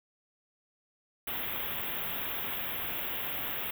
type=band-stop noise; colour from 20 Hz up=white; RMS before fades=-35 dBFS; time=1.27-3.71 s; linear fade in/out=5 ms; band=3600 to 12000 Hz; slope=96 dB/octave; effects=none